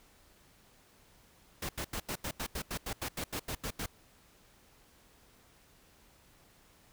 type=noise bursts; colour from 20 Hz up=pink; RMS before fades=-37 dBFS; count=15; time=1.62-3.861 s; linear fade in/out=5 ms; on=71 ms; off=84 ms; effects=pink hiss -63 dBFS RMS until 6.92 s